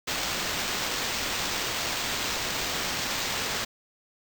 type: noise with sample-and-hold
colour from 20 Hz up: white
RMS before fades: -30 dBFS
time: 0.07-3.65 s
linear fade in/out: 10 ms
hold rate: 11025 Hz
effects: none